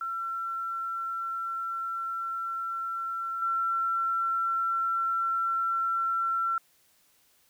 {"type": "tone with level steps", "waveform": "sine", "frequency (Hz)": 1352, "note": "E6", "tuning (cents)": 43, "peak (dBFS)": [-30, -25], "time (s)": [0.01, 6.58], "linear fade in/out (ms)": 2, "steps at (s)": 3.42, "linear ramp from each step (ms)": 2, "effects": ["white hiss -65 dBFS RMS until 7.49 s"]}